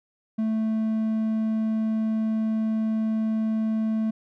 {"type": "tone", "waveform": "triangle", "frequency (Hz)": 220, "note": "A3", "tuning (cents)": 0, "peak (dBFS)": -20, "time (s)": [0.38, 4.11], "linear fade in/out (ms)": 10, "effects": []}